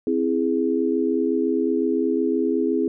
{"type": "chord", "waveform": "sine", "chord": "C augmented", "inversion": "none", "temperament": "equal", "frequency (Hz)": [261.6, 329.6, 415.3], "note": ["C4", "E4", "G#4"], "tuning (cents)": [0, 0, 0], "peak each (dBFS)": -23, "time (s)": [0.07, 2.88], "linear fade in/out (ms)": 2, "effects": []}